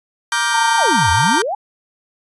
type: chord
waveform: sawtooth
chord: G minor seventh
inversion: first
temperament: just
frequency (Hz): 940.8 / 1176 / 1411.2 / 1568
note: Bb5 / D6 / F6 / G6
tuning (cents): +16 / +2 / +18 / 0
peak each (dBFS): -17 / -19 / -20 / -15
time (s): 0.32-1.42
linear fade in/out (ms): 2
type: tone with pitch glide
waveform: sine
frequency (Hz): 911 to 905.2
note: A#5 to A5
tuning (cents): -40 to +49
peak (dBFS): -15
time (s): 0.51-1.42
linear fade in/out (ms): 50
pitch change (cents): -11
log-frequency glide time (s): 1.07-1.19
type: exponential two-way sweep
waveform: sine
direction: down then up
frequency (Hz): 878 to 77.78 to 878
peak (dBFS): -18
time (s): 0.78-1.55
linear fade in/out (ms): 5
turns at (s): 1.11
effects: resampled to 22050 Hz